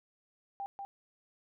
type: tone with echo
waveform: sine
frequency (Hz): 794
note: G5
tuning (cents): +22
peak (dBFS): -36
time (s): 0.6-0.66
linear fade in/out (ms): 0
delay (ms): 190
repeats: 1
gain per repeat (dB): -3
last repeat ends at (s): 0.85
effects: none